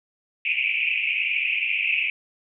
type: band-pass noise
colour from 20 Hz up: pink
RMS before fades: -24 dBFS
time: 0.45-2.1 s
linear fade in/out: 2 ms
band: 2300 to 2700 Hz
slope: 96 dB/octave
effects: none